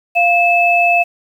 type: tone pair together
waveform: sine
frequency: 696 / 2613 Hz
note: F5 / E7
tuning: -6 / -16 cents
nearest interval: octave + major seventh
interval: 2290 cents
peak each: -12 dBFS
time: 0.15-1.04 s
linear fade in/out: 20 ms
effects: 7-bit